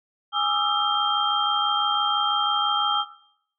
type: tone cluster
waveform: sine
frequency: 826 / 1187 / 1280 / 1346 / 3185 Hz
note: G#5 / D6 / D#6 / E6 / G7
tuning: -10 / +18 / +49 / +36 / +27 cents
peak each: -27 / -31 / -29 / -26 / -25 dBFS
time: 0.32-3.05 s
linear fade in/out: 50 ms
effects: noise-tail reverb RT60 0.7 s tail -17 dB re dry